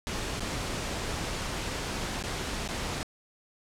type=noise with dropouts; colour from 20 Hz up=pink; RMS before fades=-33 dBFS; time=0.07-3.03 s; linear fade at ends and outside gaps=0 ms; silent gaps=0.396-0.405 / 2.226-2.238 / 2.677-2.688 s; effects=low-pass 8000 Hz 12 dB/octave